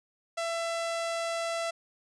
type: tone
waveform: sawtooth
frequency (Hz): 669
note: E5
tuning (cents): +25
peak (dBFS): -26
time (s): 0.37-1.71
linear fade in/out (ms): 10
effects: resampled to 22050 Hz